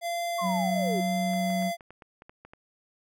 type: tone with vibrato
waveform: square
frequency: 685 Hz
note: F5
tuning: 34 cents flat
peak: -29 dBFS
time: 0.01-1.77 s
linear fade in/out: 50 ms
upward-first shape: triangle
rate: 1.1 Hz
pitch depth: 10 cents each way
type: linear sweep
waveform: sine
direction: down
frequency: 1108.7 to 340.4 Hz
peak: -30 dBFS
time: 0.38-1.01 s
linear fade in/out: 10 ms
type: tone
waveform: triangle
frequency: 185 Hz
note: F#3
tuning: in tune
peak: -25 dBFS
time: 0.41-1.72 s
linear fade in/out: 50 ms
type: clicks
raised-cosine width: 0.5 ms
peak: -32 dBFS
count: 10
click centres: 1.335 / 1.503 / 1.624 / 1.808 / 1.906 / 2.022 / 2.221 / 2.295 / 2.45 / 2.535 s
effects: none